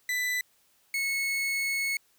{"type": "tone pair in turn", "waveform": "40% pulse", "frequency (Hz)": [1992, 2196], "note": ["B6", "C#7"], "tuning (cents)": [14, -17], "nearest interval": "major second", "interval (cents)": 169, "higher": "second", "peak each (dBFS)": -26, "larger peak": "neither", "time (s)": [[0.09, 0.41], [0.94, 1.97]], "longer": "second", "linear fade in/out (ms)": 2, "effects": ["white hiss -66 dBFS RMS until 2.18 s"]}